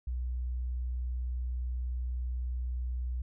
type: tone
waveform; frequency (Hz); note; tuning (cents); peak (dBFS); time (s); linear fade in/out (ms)
sine; 61.74; B1; 0; -31; 0.07-3.22; 5
effects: none